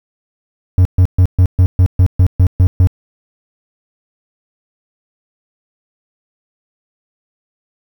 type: tone bursts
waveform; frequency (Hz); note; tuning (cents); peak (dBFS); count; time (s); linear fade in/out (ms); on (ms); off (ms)
triangle; 91.1; F#2; -26; -3; 11; 0.78-2.872; 0; 72; 130
effects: 7-bit